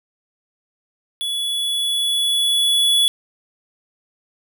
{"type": "tone with level ramp", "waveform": "square", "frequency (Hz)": 3406, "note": "G#7", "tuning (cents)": 43, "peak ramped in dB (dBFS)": [-22, -13], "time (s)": [1.21, 3.08], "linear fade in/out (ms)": 0, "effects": []}